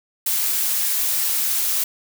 blue noise, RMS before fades -21 dBFS, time 0.26-1.84 s, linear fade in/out 5 ms, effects none

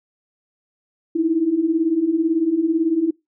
sine beating tone pair, 311.1 / 329.1 Hz, D#4 / E4, 0 / -3 cents, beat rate 18 Hz, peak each -22 / -17 dBFS, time 1.15-3.11 s, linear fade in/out 10 ms, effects noise-tail reverb RT60 0.2 s tail -25 dB re dry

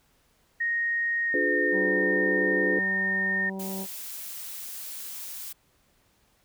sine tone with pitch glide, 1864.7 to 1831.6 Hz, A#6 to A#6, 0 to -31 cents, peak -24 dBFS, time 0.6-3.5 s, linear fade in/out 10 ms, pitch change -31 cents, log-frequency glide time 1.26-1.39 s
sine chord, D diminished seventh, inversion none, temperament just, 293.7 / 352.4 / 422.9 / 507.5 Hz, D4 / F4 / Ab4 / Cb5, 0 / +16 / +31 / +47 cents, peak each -30 dBFS, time 1.34-2.79 s, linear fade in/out 2 ms
harmonic tone, 192 Hz, G3, 36 cents flat, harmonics 1 / 2 / 3 / 4 / 5, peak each -33 / -39 / -43 / -45 / -47 dBFS, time 1.71-3.87 s, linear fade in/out 50 ms
blue noise, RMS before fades -38 dBFS, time 3.59-5.53 s, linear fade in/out 10 ms
effects pink hiss -66 dBFS RMS until 6.44 s

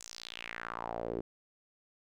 sawtooth tone with band-pass filter sweep, 57.7 Hz, A#1, 17 cents flat, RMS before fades -41 dBFS, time 0-1.21 s, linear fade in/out 5 ms, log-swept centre 7500 to 360 Hz, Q 3.4, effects none

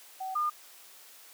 sine tone pair in turn, 758 / 1212 Hz, F#5 / D#6, +42 / -46 cents, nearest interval minor sixth, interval 812 cents, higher second, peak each -33 / -26 dBFS, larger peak second, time 0.2-0.35 / 0.35-0.5 s, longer neither, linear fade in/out 10 ms, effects white hiss -53 dBFS RMS until 1.33 s + high-pass 400 Hz 12 dB/octave

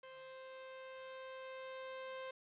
sawtooth tone with level ramp, 523.3 Hz, C5, in tune, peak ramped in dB -48 to -40 dBFS, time 0.03-2.31 s, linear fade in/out 5 ms, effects resampled to 8000 Hz + 11-bit

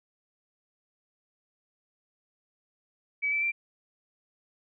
sine tone with pitch steps, 2284 / 2320 / 2356 Hz, D7 / D7 / D7, -49 / -22 / +5 cents, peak -25 dBFS, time 3.22-3.52 s, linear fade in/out 20 ms, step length 100 ms, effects none

